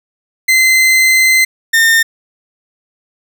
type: tone pair in turn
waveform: 40% pulse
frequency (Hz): 2062 / 1818.2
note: C7 / A#6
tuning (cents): -26 / -44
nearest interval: major second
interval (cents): 218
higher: first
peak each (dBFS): -6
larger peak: neither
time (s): 0.48-1.45 / 1.73-2.03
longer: first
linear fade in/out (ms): 10
effects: none